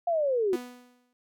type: linear sweep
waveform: sine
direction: down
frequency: 707 to 342 Hz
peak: -23 dBFS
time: 0.07-0.56 s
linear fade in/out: 5 ms
type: tone with exponential decay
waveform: sawtooth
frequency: 246.9 Hz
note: B3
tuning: in tune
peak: -29 dBFS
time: 0.53-1.13 s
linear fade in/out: 0 ms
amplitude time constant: 130 ms
effects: none